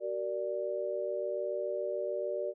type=chord; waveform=sine; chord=Gb augmented; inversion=none; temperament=equal with one note detuned; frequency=379.3 / 466.2 / 587.3 Hz; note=Gb4 / Bb4 / D5; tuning=+43 / 0 / 0 cents; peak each=-37 / -38 / -34 dBFS; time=0-2.54 s; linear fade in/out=50 ms; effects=none